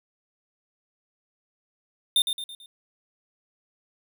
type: tone with echo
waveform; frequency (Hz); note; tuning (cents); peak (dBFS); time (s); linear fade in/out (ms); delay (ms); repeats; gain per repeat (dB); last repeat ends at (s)
square; 3619; A7; +48; -18; 2.16-2.22; 2; 110; 4; -7; 2.66
effects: none